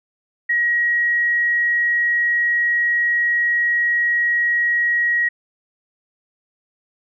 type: tone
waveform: sine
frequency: 1900 Hz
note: A#6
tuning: 33 cents sharp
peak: -15 dBFS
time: 0.49-5.29 s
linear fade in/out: 10 ms
effects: none